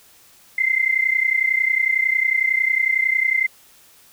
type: tone pair together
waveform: sine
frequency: 2064 / 2095 Hz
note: C7 / C7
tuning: -24 / +2 cents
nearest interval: unison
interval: 26 cents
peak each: -19 dBFS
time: 0.58-3.47 s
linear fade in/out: 5 ms
effects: white hiss -51 dBFS RMS until 4.12 s